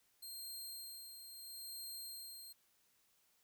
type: tone with tremolo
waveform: 15% pulse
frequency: 4191 Hz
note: C8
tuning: 2 cents sharp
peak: -39 dBFS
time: 0.22-2.53 s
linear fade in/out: 10 ms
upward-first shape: sine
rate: 0.75 Hz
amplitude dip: 50%
effects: white hiss -75 dBFS RMS until 3.43 s